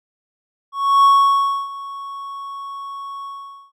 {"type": "tone with ADSR envelope", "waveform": "triangle", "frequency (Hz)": 1108.7, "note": "C#6", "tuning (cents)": 0, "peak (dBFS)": -6, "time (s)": [0.72, 3.72], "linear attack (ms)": 320, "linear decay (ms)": 640, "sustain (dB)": -20, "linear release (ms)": 470, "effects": []}